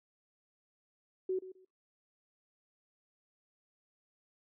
sine tone with echo, 373.8 Hz, F#4, 18 cents sharp, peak -30 dBFS, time 1.29-1.39 s, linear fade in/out 5 ms, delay 130 ms, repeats 2, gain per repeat -14 dB, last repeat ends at 1.65 s, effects noise-tail reverb RT60 0.2 s tail -24 dB re dry

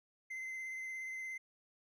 triangle tone with vibrato, 2065 Hz, C7, 23 cents flat, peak -39 dBFS, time 0.3-1.38 s, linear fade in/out 10 ms, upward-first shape triangle, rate 17 Hz, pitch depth 21 cents each way, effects none

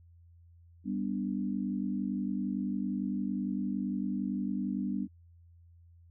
sine chord, G major, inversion none, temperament equal, 196 / 246.9 / 293.7 Hz, G3 / B3 / D4, 0 / 0 / 0 cents, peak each -33 / -35 / -37 dBFS, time 0.84-5.08 s, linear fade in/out 50 ms, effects added 85 Hz sine -55 dBFS peak until 6.1 s

